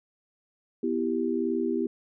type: chord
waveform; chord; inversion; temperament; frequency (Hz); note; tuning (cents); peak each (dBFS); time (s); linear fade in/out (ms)
sine; E minor; second; equal with one note detuned; 247.7 / 329.6 / 392; B3 / E4 / G4; +5 / 0 / 0; -29; 0.83-1.87; 5
effects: none